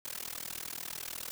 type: noise with amplitude modulation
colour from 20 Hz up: white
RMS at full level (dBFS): -37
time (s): 0.05-1.31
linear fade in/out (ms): 0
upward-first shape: sine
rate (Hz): 39.9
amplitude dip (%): 100
effects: none